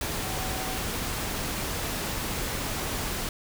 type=tone in noise; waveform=sine; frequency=756 Hz; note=F#5; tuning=37 cents sharp; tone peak=-38 dBFS; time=0.23-0.78 s; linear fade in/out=2 ms; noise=pink; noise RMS=-31 dBFS; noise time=0.01-3.29 s; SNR=-10 dB; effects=none